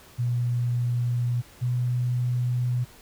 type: tone pair in turn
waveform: sine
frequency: 121.2 / 123.39 Hz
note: B2 / B2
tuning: -32 / -1 cents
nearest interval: unison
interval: 31 cents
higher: second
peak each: -22 dBFS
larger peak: neither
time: 0.18-1.42 / 1.61-2.85 s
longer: neither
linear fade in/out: 20 ms
effects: pink hiss -51 dBFS RMS until 3.01 s